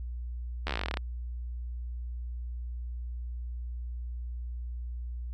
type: slowing click train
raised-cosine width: 0.3 ms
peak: -15 dBFS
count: 16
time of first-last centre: 0.67-0.972 s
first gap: 12 ms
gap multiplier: 1.07
effects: added 60 Hz sine -34 dBFS peak until 5.33 s